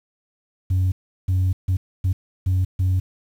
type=tone bursts at uneven times; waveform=sine; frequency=92.5 Hz; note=F#2; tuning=in tune; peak=-14 dBFS; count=6; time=0.7-0.92 / 1.28-1.53 / 1.68-1.77 / 2.04-2.13 / 2.46-2.65 / 2.79-3 s; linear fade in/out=10 ms; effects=tanh soft clip ceiling -15 dBFS + 8-bit